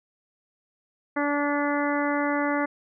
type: harmonic tone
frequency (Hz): 289.2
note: D4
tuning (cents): -27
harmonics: 1 / 2 / 3 / 4 / 5 / 6 / 7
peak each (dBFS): -26 / -29 / -31 / -32 / -33 / -34 / -34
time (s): 1.16-2.66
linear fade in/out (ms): 10
effects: none